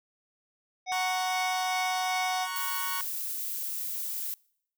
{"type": "harmonic tone", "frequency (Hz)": 740, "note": "F#5", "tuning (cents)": 0, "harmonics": [1, 3, 5, 7, 8], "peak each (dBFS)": [-29, -35, -41, -42, -42], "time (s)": [0.86, 2.48], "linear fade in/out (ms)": 50}
{"type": "chord", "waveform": "sawtooth", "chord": "F# major", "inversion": "first", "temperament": "equal", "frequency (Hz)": [932.3, 1108.7, 1480], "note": ["A#5", "C#6", "F#6"], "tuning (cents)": [0, 0, 0], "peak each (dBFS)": [-35, -31, -35], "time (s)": [0.92, 3.01], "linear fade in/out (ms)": 0}
{"type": "noise", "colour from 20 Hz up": "violet", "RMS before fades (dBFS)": -34, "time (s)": [2.56, 4.34], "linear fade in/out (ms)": 0}
{"effects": ["noise-tail reverb RT60 0.7 s tail -26 dB re dry"]}